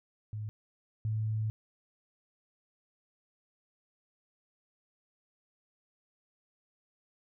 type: tone pair in turn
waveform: sine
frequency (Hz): 106.8 / 109.04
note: G#2 / A2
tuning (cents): +49 / -15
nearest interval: unison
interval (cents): 36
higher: second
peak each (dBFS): -35 / -29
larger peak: second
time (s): 0.33-0.49 / 1.05-1.5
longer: second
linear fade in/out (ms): 0
effects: none